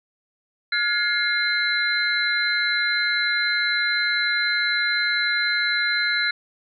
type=tone cluster; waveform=sine; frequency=1420 / 1690 / 2121 / 4049 Hz; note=F6 / G#6 / C7 / B7; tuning=+28 / +30 / +23 / +42 cents; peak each=-25 dBFS; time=0.72-6.31 s; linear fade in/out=5 ms; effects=none